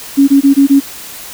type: tone bursts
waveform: sine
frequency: 277.2 Hz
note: C#4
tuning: in tune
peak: -3 dBFS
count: 5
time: 0.17-0.804 s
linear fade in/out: 20 ms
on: 110 ms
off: 21 ms
effects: white hiss -29 dBFS RMS until 1.33 s